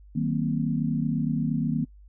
sine chord, C half-diminished seventh, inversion first, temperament equal with one note detuned, 155.56 / 188.45 / 233.1 / 261.6 Hz, Eb3 / Gb3 / Bb3 / C4, 0 / +32 / 0 / 0 cents, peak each -27 / -32 / -27 / -31 dBFS, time 0.15-1.85 s, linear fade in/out 10 ms, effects noise-tail reverb RT60 0.1 s tail -24 dB re dry + added 50 Hz sine -47 dBFS peak until 2.08 s

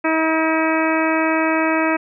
harmonic tone with a mistuned harmonic, 319.6 Hz, D#4, 47 cents sharp, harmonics 1 / 2 / 3 / 4 / 5 / 6 / 7 / 8, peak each -19 / -22 / -24 / -25 / -26 / -27 / -27 / -28 dBFS, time 0.04-1.97 s, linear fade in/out 10 ms, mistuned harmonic 7, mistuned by +31 cents, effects none

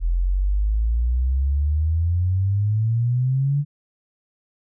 sine exponential sweep, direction up, 41.24 to 146.83 Hz, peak -17 dBFS, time 0-3.65 s, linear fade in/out 50 ms, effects none

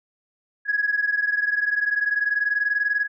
sine tone pair together, 1664 / 1684.3 Hz, G#6 / G#6, +3 / +24 cents, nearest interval unison, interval 21 cents, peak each -21 / -24 dBFS, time 0.65-3.08 s, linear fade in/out 50 ms, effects tanh soft clip ceiling -12 dBFS

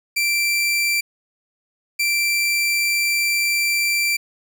sawtooth tone pair in turn, 2349 / 2349 Hz, D7 / D7, 0 / 0 cents, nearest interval unison, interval 0 cents, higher neither, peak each -14 dBFS, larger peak neither, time 0.16-1.01 / 1.99-4.17 s, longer second, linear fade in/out 10 ms, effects none

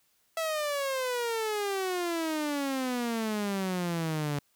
sawtooth exponential sweep, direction down, 659.3 to 142.5 Hz, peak -25 dBFS, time 0.37-4.39 s, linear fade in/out 2 ms, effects white hiss -70 dBFS RMS until 4.55 s

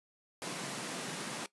pink high-pass noise, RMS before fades -40 dBFS, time 0.42-1.46 s, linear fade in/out 0 ms, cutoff 140 Hz, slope 48 dB/octave, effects noise-tail reverb RT60 0.1 s tail -18 dB re dry + resampled to 24000 Hz

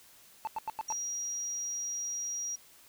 triangle tone bursts, 880 Hz, A5, in tune, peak -29 dBFS, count 5, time 0.45-0.924 s, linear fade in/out 0 ms, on 22 ms, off 91 ms
sine tone, 5730 Hz, F8, 44 cents sharp, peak -33 dBFS, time 0.88-2.56 s, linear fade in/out 10 ms
effects tanh soft clip ceiling -23 dBFS + white hiss -58 dBFS RMS until 2.88 s

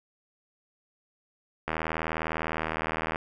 click train, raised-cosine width 0.5 ms, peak -14 dBFS, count 119, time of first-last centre 1.68-3.159 s, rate 79.8 Hz, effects none

